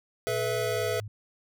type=chord; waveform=square; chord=A suspended second; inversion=none; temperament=equal with one note detuned; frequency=430 / 493.9 / 659.3 Hz; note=A4 / B4 / E5; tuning=-40 / 0 / 0 cents; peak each=-32 dBFS; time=0.27-1 s; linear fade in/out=0 ms
type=tone with pitch glide; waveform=sine; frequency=117.1 to 104.93 Hz; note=A#2 to G#2; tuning=+8 to +18 cents; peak=-36 dBFS; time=0.28-1.08 s; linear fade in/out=5 ms; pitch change=-190 cents; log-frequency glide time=0.59-0.85 s
effects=none